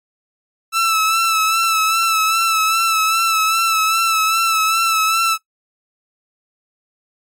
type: tone with vibrato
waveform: sawtooth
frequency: 1318.5 Hz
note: E6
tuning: in tune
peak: -10 dBFS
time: 0.72-5.38 s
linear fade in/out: 50 ms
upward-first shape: sine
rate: 2.5 Hz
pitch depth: 37 cents each way
effects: noise-tail reverb RT60 0.1 s tail -17 dB re dry + MP3 64 kbps